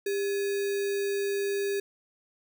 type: tone with sample-and-hold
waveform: sine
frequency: 399.5 Hz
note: G4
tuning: 33 cents sharp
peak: -26 dBFS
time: 0.06-1.8 s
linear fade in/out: 5 ms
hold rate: 2100 Hz
effects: none